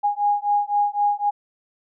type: beating tone pair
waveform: sine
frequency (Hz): 820 / 823.9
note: G#5 / G#5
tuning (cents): -22 / -14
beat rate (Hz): 3.9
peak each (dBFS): -21 / -21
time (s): 0.03-1.31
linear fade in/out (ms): 20
effects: none